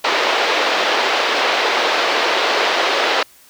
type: band-pass noise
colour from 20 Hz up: pink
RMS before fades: -17 dBFS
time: 0.04-3.23 s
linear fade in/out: 5 ms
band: 420 to 4400 Hz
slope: 24 dB/octave
effects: white hiss -48 dBFS RMS until 3.49 s

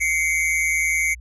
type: tone pair together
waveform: square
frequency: 2093 / 2255 Hz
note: C7 / C#7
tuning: 0 / +29 cents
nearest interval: minor second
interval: 129 cents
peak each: -22 dBFS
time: 0-1.15 s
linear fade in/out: 20 ms
effects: added 60 Hz sine -37 dBFS peak until 1.2 s + resampled to 24000 Hz

